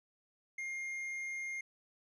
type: tone with tanh clipping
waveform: sine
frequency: 2123 Hz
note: C7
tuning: 25 cents sharp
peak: -39 dBFS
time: 0.58-1.61 s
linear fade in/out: 5 ms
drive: 6 dB
effects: none